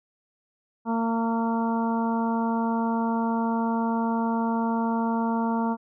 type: harmonic tone with a mistuned harmonic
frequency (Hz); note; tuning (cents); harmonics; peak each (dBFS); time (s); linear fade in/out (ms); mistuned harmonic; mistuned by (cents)
228.4; A#3; -35; 1 / 2 / 3 / 4 / 5 / 6; -24 / -34 / -34 / -29 / -37 / -40; 0.85-5.77; 50; 6; +18
effects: none